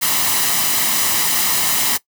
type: noise with comb filter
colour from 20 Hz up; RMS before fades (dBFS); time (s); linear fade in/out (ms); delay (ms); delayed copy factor
white; -17; 0.01-1.98; 20; 1; +0.5
effects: noise-tail reverb RT60 0.1 s tail -19 dB re dry + high-pass 150 Hz 12 dB/octave